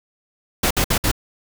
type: noise bursts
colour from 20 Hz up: pink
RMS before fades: -18 dBFS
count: 4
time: 0.63-1.115 s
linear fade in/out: 5 ms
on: 77 ms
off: 59 ms
effects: none